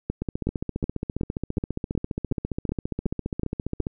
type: two click trains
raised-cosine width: 3 ms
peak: -12 / -14 dBFS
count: 11 / 55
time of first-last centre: 0.1-3.804 / 0.22-3.869 s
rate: 2.7 / 14.8 Hz
effects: none